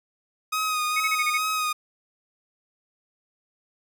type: tone with vibrato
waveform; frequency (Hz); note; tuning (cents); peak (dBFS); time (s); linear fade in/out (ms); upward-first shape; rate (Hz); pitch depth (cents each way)
sawtooth; 1251; D#6; +9; -20; 0.52-1.73; 10; sine; 2.3; 30
type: tone bursts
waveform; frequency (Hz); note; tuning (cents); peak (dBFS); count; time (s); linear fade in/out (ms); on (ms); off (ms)
sine; 2208; C#7; -7; -22; 6; 0.96-1.379; 10; 44; 31
effects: none

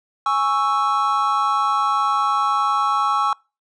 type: chord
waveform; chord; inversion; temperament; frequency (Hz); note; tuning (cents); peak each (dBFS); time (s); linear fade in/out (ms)
triangle; C# minor; second; equal; 830.6 / 1108.7 / 1318.5; G#5 / C#6 / E6; 0 / 0 / 0; -21 / -18 / -19; 0.26-3.33; 2
effects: noise-tail reverb RT60 0.3 s tail -26 dB re dry + resampled to 22050 Hz

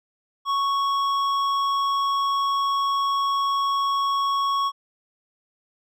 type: tone with hard clipping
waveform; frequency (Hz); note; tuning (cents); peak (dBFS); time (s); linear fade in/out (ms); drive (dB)
sine; 1108.7; C#6; 0; -22; 0.45-4.72; 50; 9
effects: none

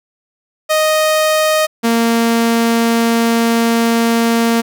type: tone pair in turn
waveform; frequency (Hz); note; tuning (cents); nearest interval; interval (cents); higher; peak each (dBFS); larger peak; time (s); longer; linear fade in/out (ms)
sawtooth; 622 / 230.9; D#5 / A#3; -1 / -16; octave + perfect fourth; 1715; first; -7; neither; 0.69-1.67 / 1.83-4.62; second; 20
effects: none

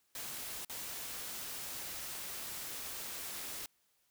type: noise with dropouts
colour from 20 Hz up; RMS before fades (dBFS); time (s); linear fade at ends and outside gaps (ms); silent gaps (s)
white; -43; 0.15-3.66; 2; 0.649-0.696
effects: white hiss -75 dBFS RMS until 4.1 s

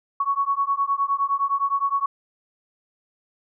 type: beating tone pair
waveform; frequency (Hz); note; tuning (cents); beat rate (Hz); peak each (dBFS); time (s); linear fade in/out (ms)
sine; 1108.7 / 1118.4; C#6 / C#6; 0 / +15; 9.7; -23; 0.2-2.06; 5
effects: none

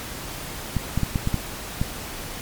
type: clicks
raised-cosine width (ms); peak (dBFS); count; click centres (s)
5; -9; 7; 0.767 / 0.976 / 1.033 / 1.158 / 1.274 / 1.343 / 1.815
effects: pink hiss -34 dBFS RMS until 2.41 s + MP3 96 kbps

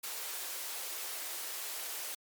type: high-pass noise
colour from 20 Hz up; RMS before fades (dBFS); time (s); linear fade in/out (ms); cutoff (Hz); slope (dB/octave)
white; -40; 0.03-2.15; 10; 370; 24
effects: MP3 96 kbps

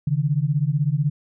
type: beating tone pair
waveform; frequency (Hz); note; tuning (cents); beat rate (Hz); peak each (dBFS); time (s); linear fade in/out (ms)
sine; 138.59 / 154.59; C#3 / D#3; 0 / -11; 16; -21; 0.07-1.1; 5
effects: none

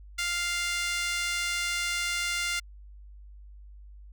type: tone with high-pass filter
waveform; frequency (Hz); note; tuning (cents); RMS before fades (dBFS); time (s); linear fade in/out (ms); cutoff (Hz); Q
5% pulse; 698.5; F5; 0; -30; 0.18-2.6; 10; 1700; 4.5
effects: added 50 Hz sine -45 dBFS peak until 4.12 s

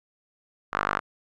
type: tone with band-pass filter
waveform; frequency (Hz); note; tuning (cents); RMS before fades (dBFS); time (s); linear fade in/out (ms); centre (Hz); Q
sawtooth; 49.75; G1; +26; -27; 0.72-1; 20; 1300; 3
effects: none

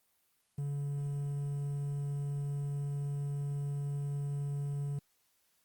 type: tone with quantisation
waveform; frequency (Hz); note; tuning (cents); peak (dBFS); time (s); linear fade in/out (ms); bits
triangle; 142.4; C#3; +47; -31; 0.58-4.99; 5; 10
effects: white hiss -74 dBFS RMS until 5.64 s + Opus 32 kbps

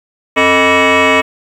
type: tone with frequency modulation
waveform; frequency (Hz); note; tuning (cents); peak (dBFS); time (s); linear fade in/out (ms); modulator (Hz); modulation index
sine; 800; G5; +35; -4; 0.36-1.22; 20; 356; 5.3
effects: tanh soft clip ceiling -6 dBFS + 7-bit

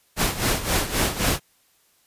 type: noise with tremolo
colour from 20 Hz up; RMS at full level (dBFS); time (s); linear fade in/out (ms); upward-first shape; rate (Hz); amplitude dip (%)
pink; -20; 0.16-1.4; 50; sine; 3.8; 75
effects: white hiss -62 dBFS RMS until 2.06 s + resampled to 32000 Hz

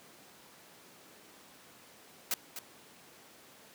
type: noise with echo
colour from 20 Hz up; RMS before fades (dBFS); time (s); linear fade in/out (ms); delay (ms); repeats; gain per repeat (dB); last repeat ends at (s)
white; -31; 2.31-2.34; 2; 250; 1; -10; 2.59
effects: pink hiss -56 dBFS RMS until 3.74 s + high-pass 200 Hz 12 dB/octave

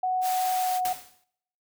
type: tone with pitch glide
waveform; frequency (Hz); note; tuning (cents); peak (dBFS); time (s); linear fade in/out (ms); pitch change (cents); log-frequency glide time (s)
sine; 741 to 735; F#5 to F#5; +2 to -12; -23; 0.03-0.93; 5; -14; 0.53-0.79
type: high-pass noise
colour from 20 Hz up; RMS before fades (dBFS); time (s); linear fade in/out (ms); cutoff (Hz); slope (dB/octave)
white; -35; 0.21-0.81; 50; 530; 48
type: noise with exponential decay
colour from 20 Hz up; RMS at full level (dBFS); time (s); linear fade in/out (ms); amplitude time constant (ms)
white; -31; 0.85-1.24; 2; 83
effects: noise-tail reverb RT60 0.7 s tail -21 dB re dry

